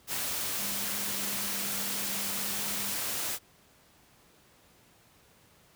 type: tone in noise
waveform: sine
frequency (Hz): 200.2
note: G3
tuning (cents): +37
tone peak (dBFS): -44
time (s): 0.55-2.95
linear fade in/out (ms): 50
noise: white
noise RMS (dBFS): -33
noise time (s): 0.07-3.39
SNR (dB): -14
effects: pink hiss -61 dBFS RMS until 5.75 s + high-pass 60 Hz 12 dB/octave